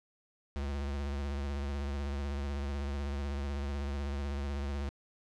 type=tone with vibrato; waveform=square; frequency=70.5 Hz; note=C#2; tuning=30 cents sharp; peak=-34 dBFS; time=0.56-4.89 s; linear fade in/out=0 ms; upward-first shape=triangle; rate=16 Hz; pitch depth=71 cents each way; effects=low-pass 6000 Hz 12 dB/octave